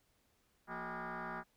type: tone with frequency modulation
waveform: sine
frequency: 231.8 Hz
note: A#3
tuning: 10 cents flat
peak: -39 dBFS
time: 0.67-1.44 s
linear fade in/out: 50 ms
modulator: 201 Hz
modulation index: 7.4
effects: tanh soft clip ceiling -36 dBFS + pink hiss -75 dBFS RMS until 1.56 s